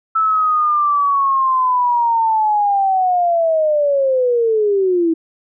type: linear sweep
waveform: sine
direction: down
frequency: 1318.5 to 320.3 Hz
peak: -12 dBFS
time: 0.15-5.14 s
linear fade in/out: 10 ms
effects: none